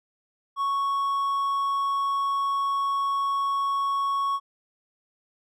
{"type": "tone", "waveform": "triangle", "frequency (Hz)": 1108.7, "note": "C#6", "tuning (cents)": 0, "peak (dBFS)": -21, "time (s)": [0.56, 4.4], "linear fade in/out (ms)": 50, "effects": []}